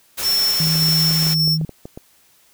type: noise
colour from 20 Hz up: white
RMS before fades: -25 dBFS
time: 0.17-1.35 s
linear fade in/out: 20 ms
type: tone with tremolo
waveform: square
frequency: 5400 Hz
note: E8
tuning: 41 cents sharp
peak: -16 dBFS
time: 0.22-1.58 s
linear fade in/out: 50 ms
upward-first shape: square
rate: 1.7 Hz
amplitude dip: 25%
type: tone with pitch glide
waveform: sine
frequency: 160.3 to 158.37 Hz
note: E3 to D#3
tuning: -48 to +31 cents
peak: -18 dBFS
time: 0.6-1.65 s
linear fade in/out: 2 ms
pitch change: -21 cents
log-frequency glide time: 1.21-1.47 s
type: clicks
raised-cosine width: 2 ms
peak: -19 dBFS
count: 12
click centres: 0.672 / 0.756 / 0.825 / 0.887 / 1.11 / 1.226 / 1.268 / 1.477 / 1.613 / 1.693 / 1.855 / 1.975 s
effects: white hiss -55 dBFS RMS until 2.53 s